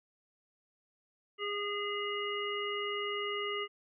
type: harmonic tone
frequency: 410 Hz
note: G#4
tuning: 22 cents flat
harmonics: 1 / 3 / 5 / 7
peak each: -37 / -39 / -40 / -39 dBFS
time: 1.38-3.68 s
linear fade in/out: 50 ms
effects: none